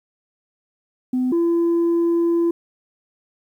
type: tone pair in turn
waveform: sine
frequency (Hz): 253.8 / 338.8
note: B3 / E4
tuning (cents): +47 / +48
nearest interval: perfect fourth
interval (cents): 501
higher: second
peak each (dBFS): -16 / -13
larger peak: second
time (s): 1.13-1.32 / 1.32-2.51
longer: second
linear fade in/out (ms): 5
effects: tanh soft clip ceiling -14 dBFS + 9-bit

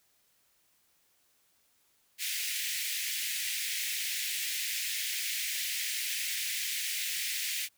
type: high-pass noise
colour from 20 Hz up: pink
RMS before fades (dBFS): -34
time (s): 2.18-7.69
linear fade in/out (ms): 50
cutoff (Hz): 1900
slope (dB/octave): 48
effects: white hiss -70 dBFS RMS until 7.77 s

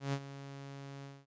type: tone with ADSR envelope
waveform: sawtooth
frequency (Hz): 138.7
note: C#3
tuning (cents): +1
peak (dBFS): -27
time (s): 0-1.26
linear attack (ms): 130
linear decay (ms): 60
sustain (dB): -14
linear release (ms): 220
effects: resampled to 16000 Hz

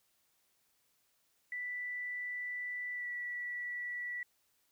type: tone with pitch glide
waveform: sine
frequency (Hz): 1975.5 to 1951.7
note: B6 to B6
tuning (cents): 0 to -21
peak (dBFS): -37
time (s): 1.52-4.23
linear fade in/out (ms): 2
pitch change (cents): -21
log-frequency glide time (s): 2.93-3.08
effects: white hiss -75 dBFS RMS until 4.71 s

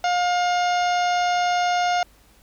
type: harmonic tone with a mistuned harmonic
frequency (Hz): 711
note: F5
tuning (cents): +31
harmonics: 1 / 2 / 3 / 4 / 5 / 6 / 7 / 8 / 9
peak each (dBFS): -19 / -28 / -32 / -34 / -36 / -38 / -41 / -40 / -38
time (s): 0.04-2.03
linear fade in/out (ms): 2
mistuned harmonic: 8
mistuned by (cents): -59
effects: added 50 Hz sine -56 dBFS peak until 2.42 s + pink hiss -56 dBFS RMS until 2.42 s

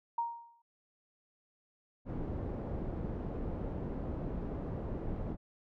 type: tone with exponential decay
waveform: sine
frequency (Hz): 935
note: A#5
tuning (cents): +5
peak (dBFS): -28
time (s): 0.18-0.62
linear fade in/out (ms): 5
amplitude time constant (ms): 94
type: low-pass noise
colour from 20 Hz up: pink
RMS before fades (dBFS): -38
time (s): 2.05-5.37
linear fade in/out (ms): 50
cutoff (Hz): 520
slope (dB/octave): 12
effects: none

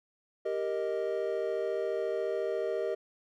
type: chord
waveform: triangle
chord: Eb major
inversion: first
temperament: equal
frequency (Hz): 392 / 466.2 / 622.3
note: G4 / Bb4 / Eb5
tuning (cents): 0 / 0 / 0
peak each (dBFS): -32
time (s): 0.45-2.95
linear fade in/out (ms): 10
effects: none

